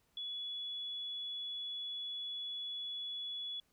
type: tone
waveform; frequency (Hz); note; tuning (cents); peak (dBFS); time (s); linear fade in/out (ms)
sine; 3400; G#7; +40; -39; 0.17-3.6; 2
effects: pink hiss -75 dBFS RMS until 3.72 s